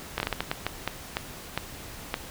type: slowing click train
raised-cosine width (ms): 0.3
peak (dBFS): -10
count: 12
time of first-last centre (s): 0.18-2.141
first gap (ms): 21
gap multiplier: 1.39
effects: pink hiss -42 dBFS RMS until 2.3 s